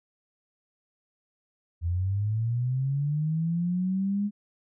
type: linear sweep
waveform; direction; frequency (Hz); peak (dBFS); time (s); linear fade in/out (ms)
sine; up; 82.41 to 207.7; -24; 1.81-4.31; 50
effects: none